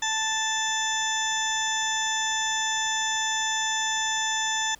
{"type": "harmonic tone", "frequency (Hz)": 880, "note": "A5", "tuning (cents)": 0, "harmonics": [1, 2, 3, 4, 6, 7, 8], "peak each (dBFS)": [-30, -29, -40, -30, -40, -33, -33], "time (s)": [0.02, 4.75], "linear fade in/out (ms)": 5, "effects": ["pink hiss -55 dBFS RMS until 4.79 s"]}